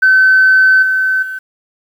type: tone with level steps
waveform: sine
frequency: 1528 Hz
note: G6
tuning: 45 cents flat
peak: -4 / -10 / -20 dBFS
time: 0.02-1.39 s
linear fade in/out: 10 ms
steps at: 0.82 / 1.22 s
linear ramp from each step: 10 ms
effects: tanh soft clip ceiling -1 dBFS + 7-bit